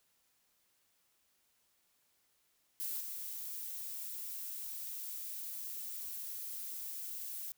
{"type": "noise with level steps", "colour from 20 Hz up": "violet", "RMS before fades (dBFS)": [-39, -43], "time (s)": [2.8, 7.52], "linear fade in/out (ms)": 0, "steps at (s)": 3, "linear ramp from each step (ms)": 10, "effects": ["white hiss -75 dBFS RMS until 7.57 s"]}